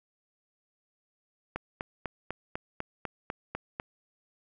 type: click train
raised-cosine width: 0.5 ms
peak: -18 dBFS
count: 10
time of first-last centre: 1.56-3.799 s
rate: 4.02 Hz
effects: none